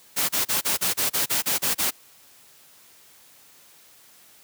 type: noise bursts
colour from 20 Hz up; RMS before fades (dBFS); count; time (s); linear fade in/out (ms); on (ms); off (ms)
white; -23; 11; 0.16-1.91; 20; 130; 32
effects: white hiss -53 dBFS RMS until 4.43 s + high-pass 80 Hz 12 dB/octave